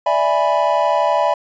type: chord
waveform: triangle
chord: E dominant seventh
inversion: third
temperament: equal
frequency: 587.3 / 659.3 / 830.6 / 987.8 Hz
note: D5 / E5 / G#5 / B5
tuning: 0 / 0 / 0 / 0 cents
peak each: -17 / -17 / -18 / -17 dBFS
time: 0.06-1.34 s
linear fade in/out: 5 ms
effects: resampled to 16000 Hz